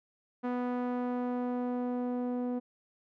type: tone with low-pass filter sweep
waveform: sawtooth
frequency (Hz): 246.9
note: B3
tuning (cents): 0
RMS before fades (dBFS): -33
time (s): 0.43-2.6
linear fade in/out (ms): 20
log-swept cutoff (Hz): 1300 to 550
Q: 0.89
effects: none